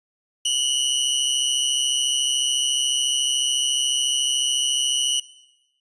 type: tone pair together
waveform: sawtooth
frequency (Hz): 2887 / 3021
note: F#7 / F#7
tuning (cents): -43 / +35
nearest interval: minor second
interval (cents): 78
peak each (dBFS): -19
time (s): 0.45-5.2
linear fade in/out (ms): 5
effects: noise-tail reverb RT60 0.9 s tail -18 dB re dry + resampled to 24000 Hz